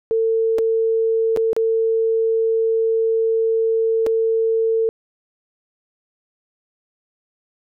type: tone with dropouts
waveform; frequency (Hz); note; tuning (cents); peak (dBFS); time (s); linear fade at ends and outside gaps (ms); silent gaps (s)
sine; 450; A4; +39; -15; 0.11-4.89; 0; 0.584-0.588 / 1.363-1.372 / 1.531-1.565 / 4.064-4.068
effects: none